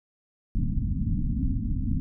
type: low-pass noise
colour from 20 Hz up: pink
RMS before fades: -26 dBFS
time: 0.55-2 s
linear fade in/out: 0 ms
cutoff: 280 Hz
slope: 96 dB/octave
effects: none